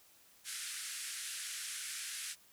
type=band-pass noise; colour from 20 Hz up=white; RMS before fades=-43 dBFS; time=0.44-2.36 s; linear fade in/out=50 ms; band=1400 to 11000 Hz; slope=48 dB/octave; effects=white hiss -64 dBFS RMS until 2.52 s